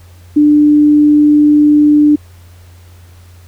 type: tone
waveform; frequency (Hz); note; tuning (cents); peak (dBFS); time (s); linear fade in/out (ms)
sine; 296.8; D4; +18; -4; 0.36-2.16; 10
effects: added 88 Hz sine -36 dBFS peak until 3.47 s + pink hiss -47 dBFS RMS until 3.47 s